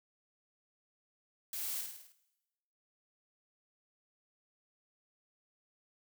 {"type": "noise with echo", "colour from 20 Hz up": "blue", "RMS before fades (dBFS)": -40, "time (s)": [1.53, 1.81], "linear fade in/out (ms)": 2, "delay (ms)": 52, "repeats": 6, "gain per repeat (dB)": -4, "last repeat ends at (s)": 2.122, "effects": ["noise-tail reverb RT60 1.0 s tail -18 dB re dry"]}